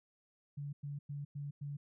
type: tone bursts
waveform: sine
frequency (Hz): 143.4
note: D3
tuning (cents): -41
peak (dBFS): -39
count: 5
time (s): 0.57-1.77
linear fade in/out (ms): 10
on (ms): 160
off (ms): 100
effects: none